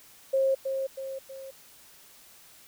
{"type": "tone with echo", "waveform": "sine", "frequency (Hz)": 536, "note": "C5", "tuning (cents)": 42, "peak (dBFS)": -21, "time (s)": [0.33, 0.55], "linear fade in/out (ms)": 10, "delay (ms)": 320, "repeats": 3, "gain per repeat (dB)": -6, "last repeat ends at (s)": 1.51, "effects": ["white hiss -54 dBFS RMS until 2.67 s"]}